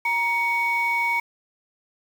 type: tone pair together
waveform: sine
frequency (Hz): 940 / 2236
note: A#5 / C#7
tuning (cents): +14 / +14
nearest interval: octave + minor third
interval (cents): 1500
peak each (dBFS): -23 / -21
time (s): 0.05-1.2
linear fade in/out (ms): 5
effects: tanh soft clip ceiling -14 dBFS + 7-bit